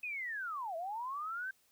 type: linear two-way sweep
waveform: sine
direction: down then up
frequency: 2557 to 636 to 1581 Hz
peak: -37 dBFS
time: 0.03-1.51 s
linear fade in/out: 5 ms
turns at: 0.76 s
effects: white hiss -71 dBFS RMS until 1.71 s